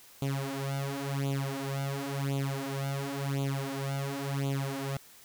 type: tone with flanger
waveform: sawtooth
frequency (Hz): 137.9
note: C#3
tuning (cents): -9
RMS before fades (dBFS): -33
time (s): 0.22-4.97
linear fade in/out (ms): 2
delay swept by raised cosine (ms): 0.28 to 5.88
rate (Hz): 0.94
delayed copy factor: +0.95
effects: white hiss -55 dBFS RMS until 5.24 s